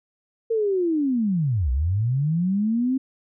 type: linear two-way sweep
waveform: sine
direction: down then up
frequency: 462.1 to 59.4 to 268.1 Hz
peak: -19 dBFS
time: 0.5-2.98 s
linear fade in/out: 10 ms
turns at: 1.71 s
effects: none